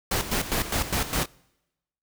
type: noise with tremolo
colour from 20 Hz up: pink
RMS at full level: -25 dBFS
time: 0.11-1.26 s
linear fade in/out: 5 ms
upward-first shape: square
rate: 4.9 Hz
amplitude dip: 70%
effects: noise-tail reverb RT60 0.9 s tail -25 dB re dry